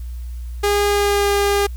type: tone with pitch glide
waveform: sawtooth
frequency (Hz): 408.5 to 404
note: G#4 to G#4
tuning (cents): -29 to -48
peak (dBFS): -11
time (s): 0.63-1.67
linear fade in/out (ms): 10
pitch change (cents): -19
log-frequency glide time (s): 0.88-1.3
effects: added 60 Hz sine -26 dBFS peak until 1.76 s + white hiss -52 dBFS RMS until 1.76 s